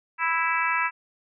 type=harmonic tone; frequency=329.6 Hz; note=E4; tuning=in tune; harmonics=3 / 4 / 5 / 6 / 7 / 8; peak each=-27 / -28 / -29 / -30 / -30 / -31 dBFS; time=0.18-0.91 s; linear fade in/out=50 ms; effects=none